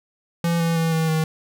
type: tone with pitch steps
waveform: square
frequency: 169.2 / 166.49 / 163.81 / 161.19 / 158.6 Hz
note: E3 / E3 / E3 / E3 / D#3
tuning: +45 / +18 / -11 / -38 / +33 cents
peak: -19 dBFS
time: 0.44-1.24 s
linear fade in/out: 2 ms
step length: 160 ms
effects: none